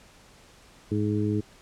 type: harmonic tone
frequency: 105 Hz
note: G#2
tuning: 19 cents sharp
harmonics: 1 / 2 / 3 / 4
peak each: -27 / -29 / -28 / -32 dBFS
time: 0.91-1.41 s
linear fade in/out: 10 ms
effects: pink hiss -54 dBFS RMS until 1.61 s + low-pass 9000 Hz 12 dB/octave